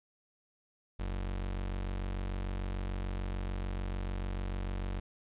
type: tone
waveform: 35% pulse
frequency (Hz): 46.77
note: F#1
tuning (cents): +19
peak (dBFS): -32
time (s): 0.99-5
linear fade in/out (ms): 10
effects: resampled to 8000 Hz + 12-bit